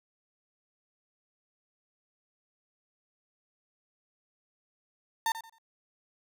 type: tone with echo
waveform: 35% pulse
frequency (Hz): 904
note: A5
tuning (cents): +47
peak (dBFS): -24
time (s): 5.26-5.32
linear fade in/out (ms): 2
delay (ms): 88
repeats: 3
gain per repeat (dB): -12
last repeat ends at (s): 5.584
effects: none